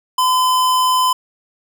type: tone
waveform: square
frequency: 1018 Hz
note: C6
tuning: 48 cents flat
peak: -13 dBFS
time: 0.18-1.13 s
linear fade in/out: 5 ms
effects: none